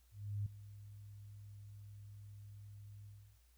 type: tone with ADSR envelope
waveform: sine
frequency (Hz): 102.5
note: G#2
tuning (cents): -22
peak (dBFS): -35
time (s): 0.11-3.4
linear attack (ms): 350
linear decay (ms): 5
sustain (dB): -16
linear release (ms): 340
effects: added 60 Hz sine -66 dBFS peak until 3.57 s + white hiss -75 dBFS RMS until 3.57 s